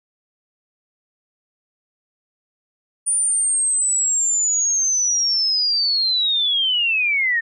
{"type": "linear sweep", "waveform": "sine", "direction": "down", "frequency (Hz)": [9397, 1800], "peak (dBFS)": -16, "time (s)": [3.06, 7.41], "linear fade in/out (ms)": 20, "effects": []}